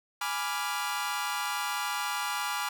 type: chord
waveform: sawtooth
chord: G# diminished seventh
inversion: none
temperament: equal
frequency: 830.6 / 987.8 / 1174.7 / 1396.9 Hz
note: G#5 / B5 / D6 / F6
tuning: 0 / 0 / 0 / 0 cents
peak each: -32 dBFS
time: 0.21-2.69 s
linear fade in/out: 5 ms
effects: none